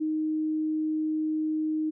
sine tone, 311.1 Hz, D#4, in tune, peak -25 dBFS, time 0-1.91 s, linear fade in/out 20 ms, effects none

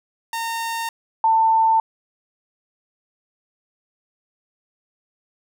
sawtooth / sine tone pair in turn, 916 / 893.5 Hz, A#5 / A5, -31 / +26 cents, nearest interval unison, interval 43 cents, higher first, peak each -20 / -13 dBFS, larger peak second, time 0.33-0.89 / 1.24-1.8 s, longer neither, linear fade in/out 2 ms, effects none

